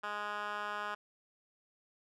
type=tone with band-pass filter; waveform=10% pulse; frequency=207.7 Hz; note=G#3; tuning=in tune; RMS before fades=-39 dBFS; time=0.03-0.95 s; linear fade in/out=10 ms; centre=1500 Hz; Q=1.9; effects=none